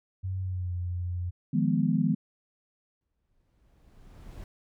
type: tone with pitch glide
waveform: sine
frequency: 94 to 88.72 Hz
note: F#2 to F2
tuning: +28 to +28 cents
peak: -29 dBFS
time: 0.23-1.31 s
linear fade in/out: 20 ms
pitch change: -100 cents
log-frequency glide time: 0.41-0.72 s
type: chord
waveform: sine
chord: F half-diminished seventh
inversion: third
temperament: equal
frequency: 155.56 / 174.61 / 207.7 / 246.9 Hz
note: Eb3 / F3 / Ab3 / Cb4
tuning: 0 / 0 / 0 / 0 cents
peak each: -28 dBFS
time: 1.53-2.15 s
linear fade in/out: 10 ms
type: noise with exponential growth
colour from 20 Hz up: brown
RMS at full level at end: -41 dBFS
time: 3.01-4.44 s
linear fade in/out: 1 ms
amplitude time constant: 310 ms
effects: none